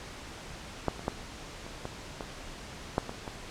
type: clicks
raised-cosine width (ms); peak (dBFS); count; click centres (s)
1; -12 / -28 / -14 / -29 / -21 / -21 / -11 / -23 / -23; 9; 0.883 / 0.994 / 1.081 / 1.665 / 1.854 / 2.208 / 2.981 / 3.094 / 3.278
effects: pink hiss -44 dBFS RMS until 3.5 s + low-pass 7000 Hz 12 dB/octave